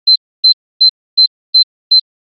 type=tone bursts; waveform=sine; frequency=4090 Hz; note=C8; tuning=40 cents flat; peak=-3 dBFS; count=6; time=0.07-1.998 s; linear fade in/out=10 ms; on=88 ms; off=280 ms; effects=Opus 48 kbps

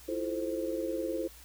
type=chord; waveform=sine; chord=F major seventh; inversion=third; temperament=equal with one note detuned; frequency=329.6 / 349.2 / 433.7 / 523.3 Hz; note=E4 / F4 / A4 / C5; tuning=0 / 0 / -25 / 0 cents; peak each=-35 / -39 / -38 / -35 dBFS; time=0.08-1.28 s; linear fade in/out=10 ms; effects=added 60 Hz sine -54 dBFS peak until 1.44 s + white hiss -54 dBFS RMS until 1.44 s

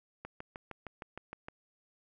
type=click train; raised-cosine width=0.5 ms; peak=-27 dBFS; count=9; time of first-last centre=0.25-1.485 s; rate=6.48 Hz; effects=none

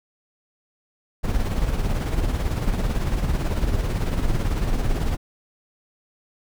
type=noise with tremolo; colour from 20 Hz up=brown; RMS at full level=-20 dBFS; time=1.23-5.17 s; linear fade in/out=20 ms; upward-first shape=sine; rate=18 Hz; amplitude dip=50%; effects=none

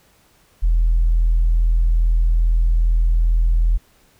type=tone; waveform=sine; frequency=41.2 Hz; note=E1; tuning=in tune; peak=-11 dBFS; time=0.62-3.78 s; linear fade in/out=20 ms; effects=tanh soft clip ceiling -9 dBFS + pink hiss -56 dBFS RMS until 4.19 s

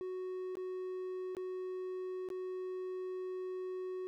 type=tone with dropouts; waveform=triangle; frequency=369.9 Hz; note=F#4; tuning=in tune; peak=-36 dBFS; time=0.01-4.07 s; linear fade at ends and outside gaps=0 ms; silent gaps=0.554-0.57 / 1.35-1.368 / 2.288-2.302 s; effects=none

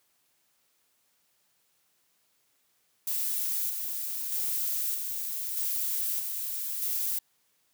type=noise with tremolo; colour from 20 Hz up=violet; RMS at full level=-30 dBFS; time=3.07-7.19 s; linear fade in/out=5 ms; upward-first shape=square; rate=0.8 Hz; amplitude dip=35%; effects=white hiss -71 dBFS RMS until 7.73 s + high-pass 80 Hz 12 dB/octave

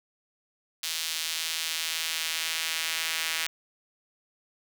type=tone with high-pass filter sweep; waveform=sawtooth; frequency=161.9 Hz; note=E3; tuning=31 cents flat; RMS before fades=-31 dBFS; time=0.83-3.47 s; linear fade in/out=5 ms; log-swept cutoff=3600 to 2300 Hz; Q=1.2; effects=none

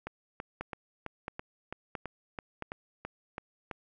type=two click trains; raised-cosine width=0.5 ms; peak=-21 / -22 dBFS; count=4 / 12; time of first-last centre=0.61-2.623 / 0.07-3.712 s; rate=1.49 / 3.02 Hz; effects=none

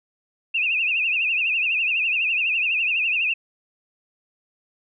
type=tone with vibrato; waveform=sine; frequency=2609 Hz; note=E7; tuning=18 cents flat; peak=-19 dBFS; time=0.54-3.34 s; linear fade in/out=10 ms; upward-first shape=triangle; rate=12 Hz; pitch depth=140 cents each way; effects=none

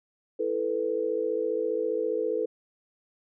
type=chord; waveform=sine; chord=E suspended fourth; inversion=none; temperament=just; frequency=329.6 / 439.5 / 494.4 Hz; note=E4 / A4 / B4; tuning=0 / -2 / +2 cents; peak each=-34 / -28 / -29 dBFS; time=0.39-2.46 s; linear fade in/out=10 ms; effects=none

